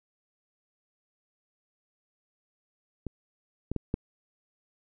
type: clicks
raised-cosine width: 3 ms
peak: -21 / -18 / -16 / -14 dBFS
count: 4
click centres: 3.067 / 3.716 / 3.763 / 3.941 s
effects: none